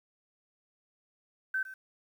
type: tone with echo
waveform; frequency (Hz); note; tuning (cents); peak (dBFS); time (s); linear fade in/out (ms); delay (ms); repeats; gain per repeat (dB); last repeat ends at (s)
sine; 1539; G6; -32; -28; 1.54-1.63; 5; 110; 1; -14; 1.74
effects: 10-bit